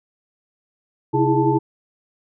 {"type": "tone cluster", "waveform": "sine", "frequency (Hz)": [133.5, 321.6, 332.9, 414.5, 881], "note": ["C3", "E4", "E4", "G#4", "A5"], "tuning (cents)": [35, -43, 17, -3, 2], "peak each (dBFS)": -21, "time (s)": [1.13, 1.59], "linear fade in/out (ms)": 20, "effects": []}